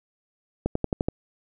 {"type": "accelerating click train", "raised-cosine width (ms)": 2, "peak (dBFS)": -10, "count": 6, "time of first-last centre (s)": [0.66, 1.085], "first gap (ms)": 94, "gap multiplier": 0.95, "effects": []}